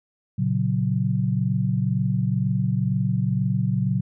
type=chord; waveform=sine; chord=F# major; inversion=first; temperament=equal; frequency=116.54 / 138.59 / 185 Hz; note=A#2 / C#3 / F#3; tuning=0 / 0 / 0 cents; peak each=-24 dBFS; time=0.38-4.01 s; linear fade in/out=10 ms; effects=none